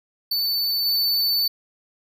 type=tone with level steps; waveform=square; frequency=4508 Hz; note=C#8; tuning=28 cents sharp; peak=-21 / -19 dBFS; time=0.31-1.48 s; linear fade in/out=5 ms; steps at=0.85 s; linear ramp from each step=10 ms; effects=none